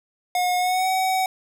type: tone with pitch glide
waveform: square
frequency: 722 to 753.1 Hz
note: F#5 to F#5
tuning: -43 to +30 cents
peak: -20 dBFS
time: 0.35-1.26 s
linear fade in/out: 2 ms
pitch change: +73 cents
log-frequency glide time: 0.58-0.88 s
effects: none